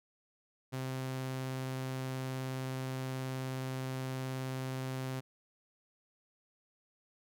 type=tone with vibrato; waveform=sawtooth; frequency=130.81 Hz; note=C3; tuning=in tune; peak=-32 dBFS; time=0.72-5.21 s; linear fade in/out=20 ms; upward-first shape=sine; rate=19 Hz; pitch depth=8 cents each way; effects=none